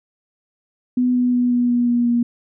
sine tone with pitch steps, 249.2 / 247.3 / 245.5 / 243.6 / 241.8 / 240 / 238.2 Hz, B3 / B3 / B3 / B3 / B3 / B3 / A#3, +16 / +3 / -10 / -24 / -36 / -49 / +38 cents, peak -14 dBFS, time 0.97-2.23 s, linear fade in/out 5 ms, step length 180 ms, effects none

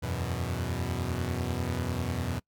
sawtooth chord, E suspended second, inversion none, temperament equal, 82.41 / 92.5 / 123.47 Hz, E2 / F#2 / B2, 0 / 0 / 0 cents, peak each -30 dBFS, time 0.02-2.4 s, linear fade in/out 20 ms, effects noise-tail reverb RT60 0.1 s tail -24 dB re dry

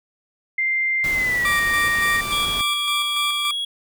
sine tone with pitch glide, 2093 to 1864.7 Hz, C7 to A#6, 0 to 0 cents, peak -18 dBFS, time 0.58-2.21 s, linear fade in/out 5 ms, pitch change -200 cents, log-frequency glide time 1.1-1.57 s
pink noise, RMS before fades -32 dBFS, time 1.04-2.61 s, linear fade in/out 0 ms
20% pulse tone with tremolo, 1174.7 Hz, D6, in tune, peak -16 dBFS, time 1.45-3.51 s, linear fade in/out 2 ms, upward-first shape square, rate 3.5 Hz, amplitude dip 40%
triangle tone, 3324 Hz, G#7, 1 cent sharp, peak -21 dBFS, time 2.32-3.65 s, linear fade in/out 5 ms
effects none

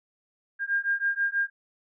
sine beating tone pair, 1606 / 1612.2 Hz, G6 / G6, +41 / +48 cents, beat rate 6.2 Hz, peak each -27 dBFS, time 0.59-1.5 s, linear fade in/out 50 ms, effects none

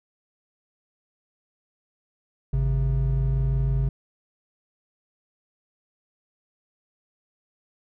triangle tone pair together, 53.26 / 134.2 Hz, G#1 / C3, +44 / +44 cents, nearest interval octave + major third, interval 1600 cents, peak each -21 dBFS, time 2.53-3.89 s, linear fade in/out 5 ms, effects none

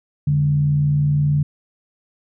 sine tone with frequency modulation, 145.7 Hz, D3, 13 cents flat, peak -14 dBFS, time 0.27-1.43 s, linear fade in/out 5 ms, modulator 59.4 Hz, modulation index 0.32, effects none

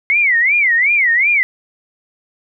sine tone with vibrato, 2110 Hz, C7, 14 cents sharp, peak -10 dBFS, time 0.1-1.43 s, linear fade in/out 0 ms, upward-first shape sine, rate 2.7 Hz, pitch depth 240 cents each way, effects none

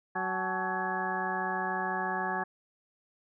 harmonic tone with a mistuned harmonic, 186.8 Hz, F#3, 17 cents sharp, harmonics 1 / 2 / 3 / 4 / 5 / 6 / 7 / 8 / 9, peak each -40 / -39 / -46 / -35 / -36 / -38 / -44 / -47 / -35 dBFS, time 0.15-2.44 s, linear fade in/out 10 ms, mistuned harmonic 5, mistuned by -120 cents, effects none

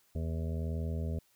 harmonic tone, 81.1 Hz, E2, 28 cents flat, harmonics 1 / 2 / 3 / 5 / 6 / 7 / 8, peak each -33 / -39 / -43 / -47 / -49 / -50 / -51 dBFS, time 0.15-1.19 s, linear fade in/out 5 ms, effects white hiss -69 dBFS RMS until 1.35 s

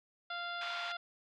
harmonic tone, 695 Hz, F5, 9 cents flat, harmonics 1 / 2 / 3 / 4 / 5 / 6 / 7, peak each -44 / -40 / -51 / -51 / -46 / -55 / -55 dBFS, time 0.3-0.97 s, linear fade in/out 5 ms
white band-pass noise, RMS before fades -45 dBFS, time 0.61-0.92 s, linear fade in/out 2 ms, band 750 to 3700 Hz, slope 24 dB/octave
effects none

